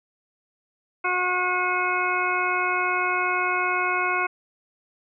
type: harmonic tone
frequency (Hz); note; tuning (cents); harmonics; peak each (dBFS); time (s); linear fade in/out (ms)
362.4; F#4; -36; 1 / 2 / 3 / 4 / 6 / 7; -31 / -30 / -26 / -27 / -28 / -30; 1.04-4.27; 10
effects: none